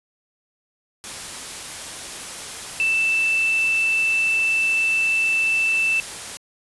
sine tone in noise, 2653 Hz, E7, 10 cents sharp, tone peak -17 dBFS, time 2.8-6 s, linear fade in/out 0 ms, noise white, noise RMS -33 dBFS, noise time 1.04-6.37 s, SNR +13 dB, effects resampled to 24000 Hz

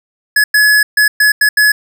square tone bursts at uneven times, 1698 Hz, G#6, 38 cents sharp, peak -7 dBFS, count 6, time 0.36-0.44 / 0.54-0.83 / 0.97-1.08 / 1.2-1.32 / 1.41-1.49 / 1.57-1.72 s, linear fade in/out 5 ms, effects none

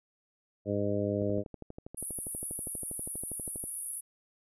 harmonic tone, 102.1 Hz, G#2, 29 cents flat, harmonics 1 / 2 / 3 / 4 / 5 / 6, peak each -35 / -35 / -35 / -35 / -35 / -35 dBFS, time 0.65-1.44 s, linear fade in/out 50 ms
click train, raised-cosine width 2 ms, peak -29 dBFS, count 31, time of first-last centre 1.22-3.639 s, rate 12.4 Hz
white band-pass noise, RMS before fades -39 dBFS, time 1.97-4.01 s, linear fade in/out 10 ms, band 9700 to 11000 Hz, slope 96 dB/octave
effects none

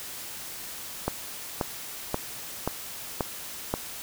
click train, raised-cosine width 1 ms, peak -11 dBFS, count 6, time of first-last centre 1.08-3.74 s, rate 1.88 Hz, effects white hiss -39 dBFS RMS until 4.02 s

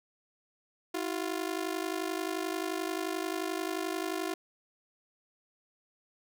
sawtooth ring-modulated tone, 349.2 Hz, F4, in tune, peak -25 dBFS, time 0.94-4.34 s, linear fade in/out 5 ms, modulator 25.7 Hz, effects none

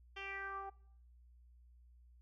10% pulse tone with low-pass filter sweep, 392 Hz, G4, in tune, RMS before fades -45 dBFS, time 0.16-0.7 s, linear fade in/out 10 ms, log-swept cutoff 3300 to 850 Hz, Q 4.8, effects noise-tail reverb RT60 0.6 s tail -20 dB re dry + added 60 Hz sine -60 dBFS peak until 2.21 s

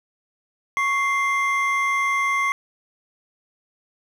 triangle tone pair together, 1108.7 / 2093 Hz, C#6 / C7, 0 / 0 cents, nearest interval major seventh, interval 1100 cents, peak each -20 dBFS, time 0.77-2.52 s, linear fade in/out 0 ms, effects none

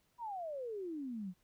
sine exponential sweep, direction down, 987.8 to 173.5 Hz, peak -39 dBFS, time 0.18-1.34 s, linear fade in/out 50 ms, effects pink hiss -75 dBFS RMS until 1.43 s

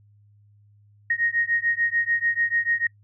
sine beating tone pair, 1864.7 / 1871.5 Hz, A#6 / A#6, 0 / +6 cents, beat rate 6.8 Hz, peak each -24 dBFS, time 1.1-2.87 s, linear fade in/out 5 ms, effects noise-tail reverb RT60 0.1 s tail -24 dB re dry + added 103 Hz sine -53 dBFS peak until 3.03 s

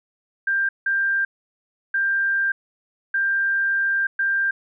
sine tone bursts at uneven times, 1587 Hz, G6, 21 cents sharp, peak -18 dBFS, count 5, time 0.47-0.69 / 0.86-1.25 / 1.94-2.52 / 3.14-4.07 / 4.19-4.51 s, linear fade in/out 5 ms, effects none

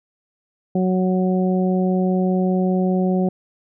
harmonic tone, 185 Hz, F#3, in tune, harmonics 1 / 2 / 3 / 4, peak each -17 / -23 / -27 / -29 dBFS, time 0.75-3.29 s, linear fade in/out 5 ms, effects none

